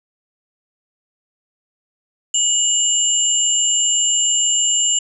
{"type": "tone pair together", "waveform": "sine", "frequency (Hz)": [2919, 7267], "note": ["F#7", "A#8"], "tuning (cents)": [-24, -45], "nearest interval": "octave + major third", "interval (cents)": 1579, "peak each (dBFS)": [-20, -15], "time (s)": [2.34, 4.99], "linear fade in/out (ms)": 5, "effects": []}